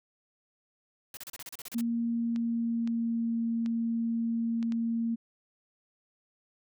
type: noise bursts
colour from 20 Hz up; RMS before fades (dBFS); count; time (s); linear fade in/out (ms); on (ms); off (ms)
white; -42; 11; 1.14-1.811; 2; 31; 33
type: clicks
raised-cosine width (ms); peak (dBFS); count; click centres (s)
0.2; -28; 6; 1.393 / 2.361 / 2.875 / 3.661 / 4.628 / 4.722
type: tone with pitch glide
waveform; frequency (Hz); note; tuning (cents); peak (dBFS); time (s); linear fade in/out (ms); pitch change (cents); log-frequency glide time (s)
sine; 233.1 to 230.2; A#3 to A#3; 0 to -22; -27; 1.74-5.16; 20; -22; 2.08-3.4
effects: none